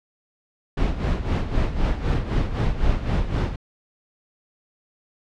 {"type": "noise with tremolo", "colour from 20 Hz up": "brown", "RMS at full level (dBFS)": -19, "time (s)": [0.77, 3.56], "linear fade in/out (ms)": 5, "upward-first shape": "sine", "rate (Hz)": 3.9, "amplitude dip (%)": 70, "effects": ["low-pass 4000 Hz 12 dB/octave"]}